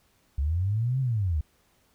sine linear two-way sweep, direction up then down, 65.41 to 135.2 to 69.9 Hz, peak -23 dBFS, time 0.38-1.41 s, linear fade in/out 5 ms, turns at 1 s, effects pink hiss -66 dBFS RMS until 1.94 s

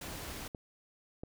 pink noise, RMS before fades -43 dBFS, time 0.01-0.48 s, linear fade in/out 5 ms
clicks, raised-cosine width 2 ms, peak -28 dBFS, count 2, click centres 0.548 / 1.235 s
effects none

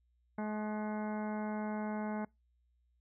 harmonic tone with a mistuned harmonic, 212.9 Hz, G#3, 43 cents sharp, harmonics 1 / 2 / 3 / 4 / 5 / 6 / 7 / 8 / 9 / 10, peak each -36 / -46 / -44 / -44 / -51 / -56 / -50 / -58 / -61 / -56 dBFS, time 0.38-2.25 s, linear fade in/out 5 ms, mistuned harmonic 6, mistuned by -50 cents, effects noise-tail reverb RT60 0.2 s tail -25 dB re dry + added 60 Hz sine -70 dBFS peak until 3 s

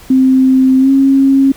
sine tone with pitch glide, 261.6 to 271.3 Hz, C4 to C#4, 0 to -37 cents, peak -5 dBFS, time 0.1-1.52 s, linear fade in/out 5 ms, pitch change +63 cents, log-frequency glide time 0.79-0.9 s, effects pink hiss -38 dBFS RMS until 1.56 s

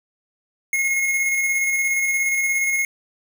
square tone with tremolo, 2161 Hz, C#7, 45 cents flat, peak -18 dBFS, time 0.73-2.85 s, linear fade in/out 2 ms, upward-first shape square, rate 17 Hz, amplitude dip 25%, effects none

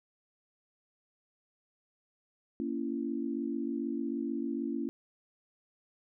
sine chord, A# diminished, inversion none, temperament just, 233.1 / 279.7 / 335.6 Hz, A#3 / C#4 / E4, 0 / +16 / +31 cents, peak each -36 / -35 / -37 dBFS, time 2.6-4.89 s, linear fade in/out 0 ms, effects none

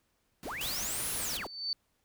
pink noise with tremolo, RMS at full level -45 dBFS, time 0.43-1.47 s, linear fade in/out 0 ms, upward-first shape triangle, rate 5.5 Hz, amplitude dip 45%
sine linear two-way sweep, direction up then down, 131.4 to 11340 to 159.5 Hz, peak -36 dBFS, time 0.45-1.47 s, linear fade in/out 5 ms, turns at 1.13 s
white noise, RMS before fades -37 dBFS, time 0.61-1.37 s, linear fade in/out 0 ms
sine tone with exponential growth, 4537 Hz, C#8, 39 cents sharp, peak -28 dBFS, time 1.17-1.73 s, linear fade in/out 1 ms, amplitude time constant 120 ms
effects pink hiss -75 dBFS RMS until 2.04 s

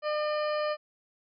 harmonic tone with a mistuned harmonic, 603 Hz, D5, 46 cents sharp, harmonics 1 / 2 / 3 / 4 / 5 / 7 / 8, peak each -28 / -34 / -40 / -44 / -45 / -47 / -47 dBFS, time 0.02-0.77 s, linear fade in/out 50 ms, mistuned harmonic 8, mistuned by +30 cents, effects none

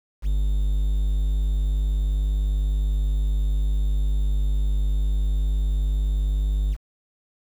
triangle tone, 49.88 Hz, G1, 31 cents sharp, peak -17 dBFS, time 0.22-6.77 s, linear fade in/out 50 ms, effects 8-bit

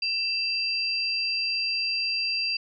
sine tone pair together, 2678 / 4737 Hz, E7 / D8, +27 / +14 cents, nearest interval minor seventh, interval 987 cents, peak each -29 / -26 dBFS, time 0.02-2.57 s, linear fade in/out 5 ms, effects none

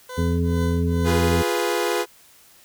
20% pulse tone with tremolo, 504 Hz, B4, 35 cents sharp, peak -24 dBFS, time 0.09-1.3 s, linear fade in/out 5 ms, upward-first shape triangle, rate 2.3 Hz, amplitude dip 100%
harmonic tone, 85.4 Hz, F2, 38 cents flat, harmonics 1 / 2 / 3 / 5, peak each -21 / -24 / -26 / -28 dBFS, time 0.17-1.43 s, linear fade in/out 20 ms
sawtooth chord, F diminished, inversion none, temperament equal, 349.2 / 415.3 / 493.9 Hz, F4 / Ab4 / Cb5, 0 / 0 / 0 cents, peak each -21 dBFS, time 1.04-2.06 s, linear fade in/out 50 ms
effects white hiss -52 dBFS RMS until 2.64 s

